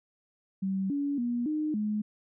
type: tone with pitch steps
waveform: sine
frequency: 192.2 / 284.1 / 240.2 / 305.9 / 211.4 Hz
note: G3 / C#4 / B3 / D#4 / G#3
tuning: -34 / +43 / -48 / -29 / +31 cents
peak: -27 dBFS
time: 0.62-2.02 s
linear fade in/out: 10 ms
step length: 280 ms
effects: none